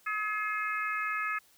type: harmonic tone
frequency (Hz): 424.8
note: G#4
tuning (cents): +39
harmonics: 3 / 4 / 5 / 6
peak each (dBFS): -33 / -35 / -37 / -39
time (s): 0.06-1.39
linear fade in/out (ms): 10
effects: white hiss -63 dBFS RMS until 1.57 s

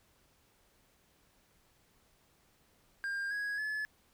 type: tone with pitch steps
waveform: triangle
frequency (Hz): 1603 / 1659.5 / 1718.1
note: G6 / G#6 / A6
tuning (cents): +38 / -2 / -42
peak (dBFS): -32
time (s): 3.04-3.85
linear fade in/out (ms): 0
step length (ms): 270
effects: pink hiss -69 dBFS RMS until 4.13 s

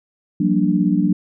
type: chord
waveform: sine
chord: G minor seventh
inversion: third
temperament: equal with one note detuned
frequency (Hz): 174.61 / 191.52 / 233.1 / 293.7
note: F3 / G3 / Bb3 / D4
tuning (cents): 0 / -40 / 0 / 0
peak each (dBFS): -20 / -18 / -22 / -19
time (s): 0.4-1.13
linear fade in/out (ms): 5
effects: none

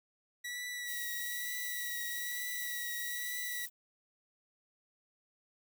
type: tone with vibrato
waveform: sawtooth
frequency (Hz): 1938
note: B6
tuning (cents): -33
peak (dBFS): -35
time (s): 0.44-3.66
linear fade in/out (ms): 10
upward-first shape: triangle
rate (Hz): 1.1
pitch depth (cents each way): 30
type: noise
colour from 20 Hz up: violet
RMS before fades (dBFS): -42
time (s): 0.85-3.7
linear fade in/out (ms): 50
effects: none

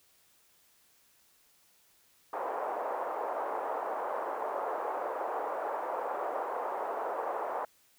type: band-pass noise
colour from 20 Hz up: white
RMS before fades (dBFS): -35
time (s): 2.33-7.65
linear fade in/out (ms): 2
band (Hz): 460 to 990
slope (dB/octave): 24
effects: white hiss -66 dBFS RMS until 7.98 s

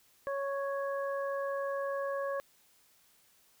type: harmonic tone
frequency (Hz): 554.4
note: C#5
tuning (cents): 0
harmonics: 1 / 2 / 3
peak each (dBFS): -33 / -39 / -43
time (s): 0.27-2.4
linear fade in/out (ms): 0
effects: white hiss -66 dBFS RMS until 3.6 s

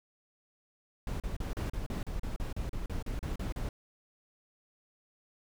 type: noise bursts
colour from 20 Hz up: brown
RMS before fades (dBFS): -35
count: 16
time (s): 1.07-3.69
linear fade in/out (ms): 2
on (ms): 130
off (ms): 36
effects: none

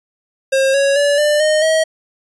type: tone with pitch steps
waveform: square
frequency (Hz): 536 / 554.9 / 574.5 / 594.7 / 615.7 / 637.4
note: C5 / C#5 / D5 / D5 / D#5 / D#5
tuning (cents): +42 / +2 / -38 / +22 / -18 / +42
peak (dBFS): -12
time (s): 0.52-1.84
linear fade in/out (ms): 10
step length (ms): 220
effects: resampled to 24000 Hz

